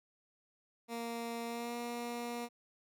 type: tone with pitch glide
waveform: 15% pulse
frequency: 233.1 to 238.4 Hz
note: A#3 to A#3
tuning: 0 to +39 cents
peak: -32 dBFS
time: 0.88-2.49 s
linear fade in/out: 50 ms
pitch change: +39 cents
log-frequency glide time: 1.46-1.75 s
effects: none